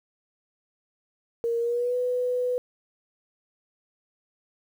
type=tone with pitch glide; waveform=sine; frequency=466.2 to 496.8 Hz; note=A#4 to B4; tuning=0 to +10 cents; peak=-23 dBFS; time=1.44-2.58 s; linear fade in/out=0 ms; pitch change=+110 cents; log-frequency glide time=1.59-1.96 s; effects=9-bit